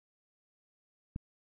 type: click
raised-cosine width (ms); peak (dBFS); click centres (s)
5; -25; 1.161
effects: none